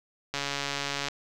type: click train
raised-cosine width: 0.2 ms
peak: -13 dBFS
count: 106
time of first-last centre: 0.34-1.085 s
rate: 141 Hz
effects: none